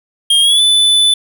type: tone with pitch glide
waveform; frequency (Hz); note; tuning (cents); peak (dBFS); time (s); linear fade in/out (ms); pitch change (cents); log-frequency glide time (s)
square; 3224 to 3496; G7 to A7; +48 to -12; -8; 0.3-1.14; 5; +140; 0.41-0.61
effects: none